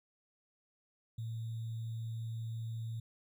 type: tone with sample-and-hold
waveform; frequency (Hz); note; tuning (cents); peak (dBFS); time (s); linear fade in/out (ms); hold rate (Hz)
sine; 113.2; A2; +50; -37; 1.18-3; 5; 3675
effects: none